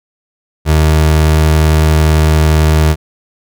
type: tone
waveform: 30% pulse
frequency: 77.78 Hz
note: D#2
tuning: in tune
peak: -4 dBFS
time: 0.65-2.96 s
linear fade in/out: 50 ms
effects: none